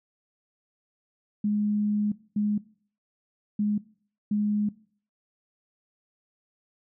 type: tone bursts at uneven times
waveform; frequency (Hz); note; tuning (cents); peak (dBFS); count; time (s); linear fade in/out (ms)
sine; 208.5; G#3; +7; -22; 4; 1.44-2.12 / 2.36-2.58 / 3.59-3.78 / 4.31-4.69; 5
effects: noise-tail reverb RT60 0.5 s tail -20 dB re dry